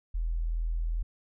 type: tone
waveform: sine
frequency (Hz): 41.2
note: E1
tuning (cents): 0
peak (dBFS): -27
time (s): 0.14-1.03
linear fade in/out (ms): 10
effects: none